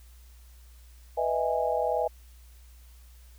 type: chord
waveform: sine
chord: E major seventh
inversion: second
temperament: just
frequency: 494.4 / 618.1 / 659.3 / 824.1 Hz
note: B4 / D#5 / E5 / G#5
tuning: +2 / -12 / 0 / -14 cents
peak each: -30 dBFS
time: 1.17-2.08 s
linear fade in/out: 10 ms
effects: added 60 Hz sine -49 dBFS peak until 3.38 s + white hiss -61 dBFS RMS until 3.38 s